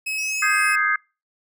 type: tone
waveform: 40% pulse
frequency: 2565 Hz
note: E7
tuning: 48 cents flat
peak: -23 dBFS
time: 0.06-0.76 s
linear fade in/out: 10 ms
type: exponential sweep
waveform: sine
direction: up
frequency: 5500 to 10000 Hz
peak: -31 dBFS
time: 0.18-0.73 s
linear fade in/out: 5 ms
type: chord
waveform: sine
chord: Ab major seventh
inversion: second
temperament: equal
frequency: 1244.5 / 1568 / 1661.2 / 2093 Hz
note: Eb6 / G6 / Ab6 / C7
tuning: 0 / 0 / 0 / 0 cents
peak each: -23 dBFS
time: 0.42-0.96 s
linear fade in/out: 5 ms
effects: noise-tail reverb RT60 0.3 s tail -26 dB re dry